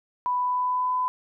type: tone with pitch glide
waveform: sine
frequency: 991 to 1005.4 Hz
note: B5 to B5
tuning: +6 to +31 cents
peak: -22 dBFS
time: 0.26-1.08 s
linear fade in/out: 0 ms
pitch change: +25 cents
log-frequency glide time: 0.36-0.95 s
effects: none